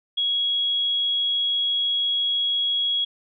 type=tone; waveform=sine; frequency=3322 Hz; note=G#7; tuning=in tune; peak=-20 dBFS; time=0.17-3.05 s; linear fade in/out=10 ms; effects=none

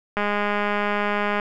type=click train; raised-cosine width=0.5 ms; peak=-9 dBFS; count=254; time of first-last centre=0.17-1.398 s; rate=206 Hz; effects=none

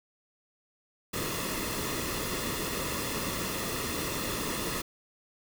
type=noise with comb filter; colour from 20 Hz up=pink; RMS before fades=-33 dBFS; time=1.13-4.82 s; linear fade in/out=10 ms; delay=1.3 ms; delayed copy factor=-0.6; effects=none

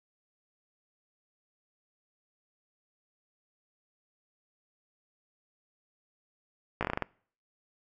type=slowing click train; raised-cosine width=0.5 ms; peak=-14 dBFS; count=8; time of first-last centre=6.81-7.023 s; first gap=17 ms; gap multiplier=1.19; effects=noise-tail reverb RT60 0.5 s tail -24 dB re dry

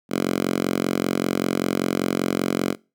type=tone with high-pass filter; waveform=5% pulse; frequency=45.15 Hz; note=F#1; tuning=42 cents flat; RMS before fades=-23 dBFS; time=0.09-2.76 s; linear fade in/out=50 ms; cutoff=220 Hz; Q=1.7; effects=noise-tail reverb RT60 0.3 s tail -24 dB re dry

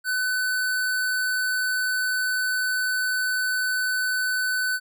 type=tone; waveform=square; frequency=1506 Hz; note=F#6; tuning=30 cents sharp; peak=-23 dBFS; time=0.04-4.8 s; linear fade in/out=50 ms; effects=none

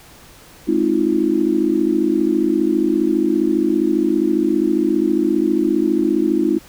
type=chord; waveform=sine; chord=F minor seventh; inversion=first; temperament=just; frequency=209.5 / 261.9 / 314.3 / 349.2 Hz; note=Ab3 / C4 / Eb4 / F4; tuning=+15 / +2 / +18 / 0 cents; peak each=-23 / -21 / -17 / -19 dBFS; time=0.67-6.59 s; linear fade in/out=20 ms; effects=pink hiss -44 dBFS RMS until 6.68 s

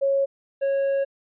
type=tone pair in turn; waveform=sine / triangle; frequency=550 / 550 Hz; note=C#5 / C#5; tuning=-14 / -14 cents; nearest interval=unison; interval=0 cents; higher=neither; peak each=-18 / -18 dBFS; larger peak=neither; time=0.01-0.26 / 0.61-1.05 s; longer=second; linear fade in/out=20 ms; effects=resampled to 8000 Hz

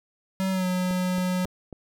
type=tone with pitch glide; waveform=square; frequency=190 to 182.58 Hz; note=F#3 to F#3; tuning=+46 to -23 cents; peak=-24 dBFS; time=0.4-1.45 s; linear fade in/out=0 ms; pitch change=-69 cents; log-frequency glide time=0.51-0.66 s
type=click train; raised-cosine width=2 ms; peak=-25 dBFS; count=4; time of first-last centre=0.91-1.727 s; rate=3.67 Hz
effects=none

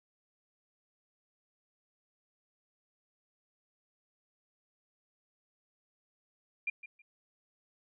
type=tone with echo; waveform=sine; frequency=2397 Hz; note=D7; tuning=35 cents sharp; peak=-30 dBFS; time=6.67-6.7 s; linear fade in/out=5 ms; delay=160 ms; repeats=2; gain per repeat=-14 dB; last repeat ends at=7.02 s; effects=none

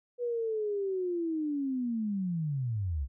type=linear sweep; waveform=sine; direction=down; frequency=490.9 to 61 Hz; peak=-29 dBFS; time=0.18-3.08 s; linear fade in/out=50 ms; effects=none

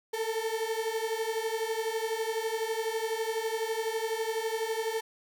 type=beating tone pair; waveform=35% pulse; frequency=440.4 / 452.4 Hz; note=A4 / A4; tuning=+2 / +48 cents; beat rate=12 Hz; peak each=-31 dBFS; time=0.13-5.01 s; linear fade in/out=10 ms; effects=none

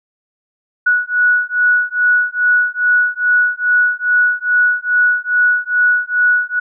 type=beating tone pair; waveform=sine; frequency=1467 / 1469.4 Hz; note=F#6 / F#6; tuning=-15 / -12 cents; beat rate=2.4 Hz; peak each=-14 dBFS; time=0.86-6.6 s; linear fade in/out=10 ms; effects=none

